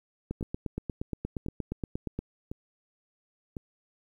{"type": "two click trains", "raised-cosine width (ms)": 3, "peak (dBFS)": [-23, -19], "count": [4, 17], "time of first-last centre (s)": [[0.41, 3.568], [0.31, 2.19]], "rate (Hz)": [0.95, 8.51], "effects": ["10-bit"]}